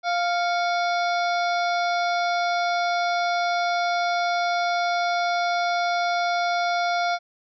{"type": "harmonic tone with a mistuned harmonic", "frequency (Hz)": 698, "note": "F5", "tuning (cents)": -1, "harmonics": [1, 2, 3, 5, 6, 7, 8], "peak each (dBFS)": [-22, -28, -32, -36, -38, -39, -40], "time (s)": [0.03, 7.19], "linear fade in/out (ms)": 50, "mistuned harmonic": 3, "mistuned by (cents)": 98, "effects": []}